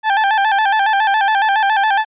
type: tone with vibrato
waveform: 30% pulse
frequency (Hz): 830.6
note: G#5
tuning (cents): 0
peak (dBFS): -9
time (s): 0.03-2.05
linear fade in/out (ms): 50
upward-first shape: square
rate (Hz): 7.2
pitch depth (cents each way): 84
effects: resampled to 8000 Hz